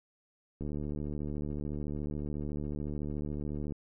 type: click train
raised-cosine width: 3 ms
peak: -25 dBFS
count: 231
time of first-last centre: 0.61-3.722 s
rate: 73.9 Hz
effects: none